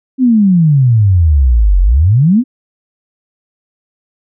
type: exponential two-way sweep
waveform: sine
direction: down then up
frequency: 268.1 to 43.74 to 268.1 Hz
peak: -5 dBFS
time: 0.18-2.44 s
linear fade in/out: 50 ms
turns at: 1.81 s
effects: none